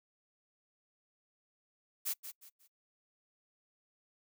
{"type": "noise with echo", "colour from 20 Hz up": "blue", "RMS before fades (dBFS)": -35, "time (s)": [2.05, 2.14], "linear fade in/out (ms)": 20, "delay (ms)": 180, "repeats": 3, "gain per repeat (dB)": -10, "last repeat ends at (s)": 2.68, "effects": ["noise-tail reverb RT60 0.1 s tail -24 dB re dry"]}